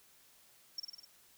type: tone with echo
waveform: triangle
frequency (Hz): 5500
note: F8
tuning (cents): -27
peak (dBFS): -34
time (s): 0.78-0.8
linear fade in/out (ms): 5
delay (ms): 50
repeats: 5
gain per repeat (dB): -3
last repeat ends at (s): 1.05
effects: white hiss -64 dBFS RMS until 1.37 s